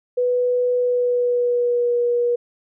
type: tone with pitch glide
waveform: sine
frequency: 493.9 to 480.7 Hz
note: B4 to B4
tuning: 0 to -47 cents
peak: -16 dBFS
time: 0.17-2.36 s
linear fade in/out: 10 ms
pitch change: -47 cents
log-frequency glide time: 0.76-1.96 s
effects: none